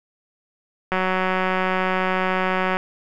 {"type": "click train", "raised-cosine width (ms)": 0.5, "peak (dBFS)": -7, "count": 345, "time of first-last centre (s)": [0.92, 2.769], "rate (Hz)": 186, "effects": []}